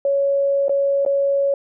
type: tone with dropouts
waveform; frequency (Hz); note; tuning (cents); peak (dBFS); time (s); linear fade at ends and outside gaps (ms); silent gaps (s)
sine; 557; C#5; +8; -15; 0.05-1.54; 2; 0.683-0.694 / 1.051-1.062
effects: none